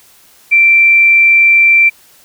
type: tone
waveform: sine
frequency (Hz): 2349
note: D7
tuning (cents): 0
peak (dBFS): -4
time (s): 0.51-1.9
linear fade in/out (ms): 20
effects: white hiss -45 dBFS RMS until 2.24 s